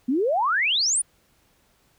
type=exponential sweep; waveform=sine; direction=up; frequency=235.9 to 10160 Hz; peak=-19 dBFS; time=0.08-1.02 s; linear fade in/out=10 ms; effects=pink hiss -63 dBFS RMS until 1.98 s